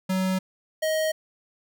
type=tone pair in turn; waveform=square; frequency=187.6 / 629 Hz; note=F#3 / D#5; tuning=+24 / +19 cents; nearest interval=octave + major sixth; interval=2095 cents; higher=second; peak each=-23 dBFS; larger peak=neither; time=0.09-0.39 / 0.82-1.12 s; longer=neither; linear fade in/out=10 ms; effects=none